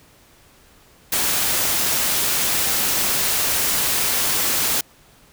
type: noise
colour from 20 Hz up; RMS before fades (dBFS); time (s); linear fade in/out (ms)
white; -20; 1.12-4.81; 5
effects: pink hiss -52 dBFS RMS until 5.32 s